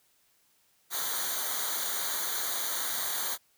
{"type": "noise with comb filter", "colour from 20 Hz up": "white", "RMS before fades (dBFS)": -32, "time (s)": [0.9, 3.38], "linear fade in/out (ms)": 50, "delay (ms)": 0.38, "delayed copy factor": -0.9, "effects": ["white hiss -68 dBFS RMS until 3.57 s"]}